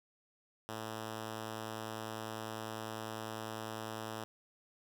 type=tone; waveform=5% pulse; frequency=110 Hz; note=A2; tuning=in tune; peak=-29 dBFS; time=0.69-4.24 s; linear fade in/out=0 ms; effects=none